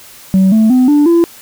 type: tone with pitch steps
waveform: sine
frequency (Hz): 190.1 / 219.6 / 253.8 / 293.2 / 338.7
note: F#3 / A3 / B3 / D4 / E4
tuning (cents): +47 / -3 / +47 / -3 / +47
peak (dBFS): -3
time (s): 0.34-1.24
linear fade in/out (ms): 0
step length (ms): 180
effects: tanh soft clip ceiling -4 dBFS + white hiss -37 dBFS RMS until 1.41 s